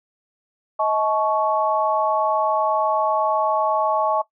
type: tone cluster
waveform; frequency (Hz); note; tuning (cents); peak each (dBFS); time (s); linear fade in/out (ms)
sine; 633 / 861 / 1111; D#5 / A5 / C#6; +30 / -38 / +4; -22; 0.79-4.22; 10
effects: noise-tail reverb RT60 0.1 s tail -17 dB re dry